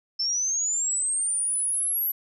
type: linear sweep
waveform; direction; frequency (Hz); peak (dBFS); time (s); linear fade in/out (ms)
sine; up; 5274 to 11840; -23; 0.19-2.12; 10
effects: none